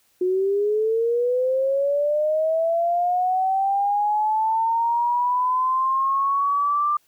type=linear sweep; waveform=sine; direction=up; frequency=360 to 1190 Hz; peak=-18 dBFS; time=0.21-6.97 s; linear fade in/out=5 ms; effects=white hiss -63 dBFS RMS until 7.07 s